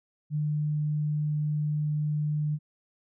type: tone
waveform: sine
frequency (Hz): 150.3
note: D3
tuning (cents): +40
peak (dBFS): -25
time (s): 0.3-2.59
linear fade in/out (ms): 50
effects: none